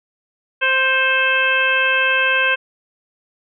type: harmonic tone with a mistuned harmonic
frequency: 524 Hz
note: C5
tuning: 2 cents sharp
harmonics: 1 / 2 / 3 / 4 / 5 / 6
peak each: -24 / -24 / -17 / -27 / -18 / -26 dBFS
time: 0.61-2.56 s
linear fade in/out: 20 ms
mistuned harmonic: 4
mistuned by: +46 cents
effects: none